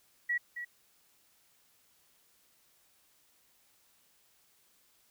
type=tone with echo; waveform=sine; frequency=1928 Hz; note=B6; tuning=42 cents flat; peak=-28 dBFS; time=0.29-0.38 s; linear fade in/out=10 ms; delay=270 ms; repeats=1; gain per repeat=-9 dB; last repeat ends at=0.65 s; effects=white hiss -68 dBFS RMS until 5.1 s